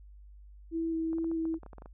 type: tone with vibrato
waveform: sine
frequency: 326.6 Hz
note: E4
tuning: 16 cents flat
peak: -29 dBFS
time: 0.71-1.59 s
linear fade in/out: 50 ms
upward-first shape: square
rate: 2.3 Hz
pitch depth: 11 cents each way
type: clicks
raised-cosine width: 1 ms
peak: -34 dBFS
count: 12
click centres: 1.131 / 1.184 / 1.244 / 1.315 / 1.454 / 1.542 / 1.633 / 1.663 / 1.732 / 1.783 / 1.821 / 1.859 s
effects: added 50 Hz sine -49 dBFS peak until 1.93 s